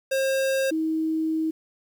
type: tone pair in turn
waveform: square / sine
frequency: 535 / 318.1 Hz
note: C5 / D#4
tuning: +38 / +38 cents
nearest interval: major sixth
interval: 900 cents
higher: first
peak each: -22 dBFS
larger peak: neither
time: 0.11-0.71 / 0.71-1.51 s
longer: second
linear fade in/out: 10 ms
effects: 9-bit